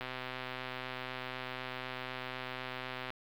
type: click train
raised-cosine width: 0.3 ms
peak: -23 dBFS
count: 397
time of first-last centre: 0.01-3.104 s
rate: 128 Hz
effects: low-pass 4000 Hz 12 dB/octave + 9-bit